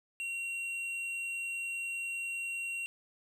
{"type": "tone with hard clipping", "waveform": "sine", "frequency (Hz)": 2745, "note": "F7", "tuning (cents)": -31, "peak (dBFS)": -36, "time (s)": [0.2, 2.86], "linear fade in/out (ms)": 0, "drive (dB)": 6, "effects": []}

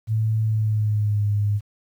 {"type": "tone with pitch glide", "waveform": "sine", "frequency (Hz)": [110, 103.23], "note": ["A2", "G#2"], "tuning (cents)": [0, -10], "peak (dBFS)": -18, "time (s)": [0.07, 1.61], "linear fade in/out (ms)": 50, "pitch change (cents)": -110, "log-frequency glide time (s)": [0.43, 1.25], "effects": ["9-bit"]}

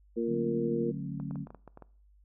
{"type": "harmonic tone", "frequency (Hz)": 116.1, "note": "A#2", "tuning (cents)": -7, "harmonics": [2, 3, 4], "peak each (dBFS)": [-32, -32, -32], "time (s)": [0.16, 0.92], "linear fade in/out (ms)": 20}
{"type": "chord", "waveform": "sine", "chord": "D major seventh", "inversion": "none", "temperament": "equal with one note detuned", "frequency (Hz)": [146.83, 185, 220, 272.3], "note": ["D3", "F#3", "A3", "C#4"], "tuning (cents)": [0, 0, 0, -31], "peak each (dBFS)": [-37, -39, -43, -41], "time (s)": [0.26, 1.47], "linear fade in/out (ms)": 50}
{"type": "clicks", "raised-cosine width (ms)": 1, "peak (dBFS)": -33, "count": 9, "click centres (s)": [1.2, 1.31, 1.357, 1.471, 1.505, 1.547, 1.677, 1.774, 1.823]}
{"effects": ["noise-tail reverb RT60 0.5 s tail -21 dB re dry", "added 50 Hz sine -58 dBFS peak until 2.24 s"]}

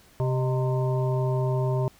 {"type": "harmonic tone with a mistuned harmonic", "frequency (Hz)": 130.5, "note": "C3", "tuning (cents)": -4, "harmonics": [1, 3, 5, 7, 8], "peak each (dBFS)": [-23, -30, -32, -36, -41], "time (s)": [0.2, 1.88], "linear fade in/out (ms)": 0, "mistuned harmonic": 5, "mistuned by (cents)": -86, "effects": ["pink hiss -56 dBFS RMS until 1.99 s"]}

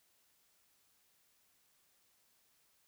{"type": "silence", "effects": ["white hiss -73 dBFS RMS until 2.87 s"]}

